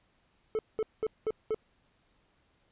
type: tone bursts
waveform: triangle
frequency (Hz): 436.7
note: A4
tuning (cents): -13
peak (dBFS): -25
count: 5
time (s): 0.55-1.545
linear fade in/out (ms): 0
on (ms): 39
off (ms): 200
effects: pink hiss -70 dBFS RMS until 2.71 s + resampled to 8000 Hz